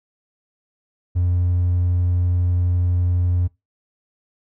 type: tone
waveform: triangle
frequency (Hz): 88.8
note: F2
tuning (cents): +29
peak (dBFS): -13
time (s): 1.15-3.48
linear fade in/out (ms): 20
effects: noise-tail reverb RT60 0.2 s tail -22 dB re dry + tanh soft clip ceiling -10 dBFS

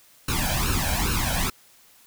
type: noise with flanger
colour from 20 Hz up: pink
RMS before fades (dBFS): -24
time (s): 0.28-1.5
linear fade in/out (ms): 5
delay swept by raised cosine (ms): 0.73 to 1.29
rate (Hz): 2.4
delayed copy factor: +0.9
effects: white hiss -55 dBFS RMS until 2.06 s

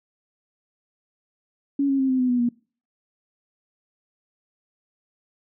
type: tone with pitch steps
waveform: sine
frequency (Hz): 280 / 272.8 / 265.8 / 259 / 252.4 / 245.9 / 239.6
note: C#4 / C#4 / C4 / C4 / B3 / B3 / A#3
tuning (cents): +18 / -28 / +27 / -17 / +38 / -7 / +48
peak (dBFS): -18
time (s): 1.79-2.49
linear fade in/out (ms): 5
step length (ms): 100
effects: noise-tail reverb RT60 0.4 s tail -24 dB re dry

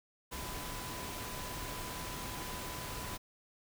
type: tone in noise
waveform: sine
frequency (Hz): 1000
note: B5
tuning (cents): +21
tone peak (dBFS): -48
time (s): 0.31-3.18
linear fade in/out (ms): 20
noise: pink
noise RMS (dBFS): -42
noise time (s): 0.31-3.18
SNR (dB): -9
effects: none

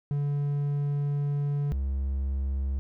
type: tone pair in turn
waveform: triangle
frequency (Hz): 143.7 / 67.82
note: D3 / C#2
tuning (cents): -37 / -37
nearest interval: octave + minor second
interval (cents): 1300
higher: first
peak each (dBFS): -23 / -24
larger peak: first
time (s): 0.11-1.72 / 1.72-2.79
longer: first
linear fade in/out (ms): 0
effects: none

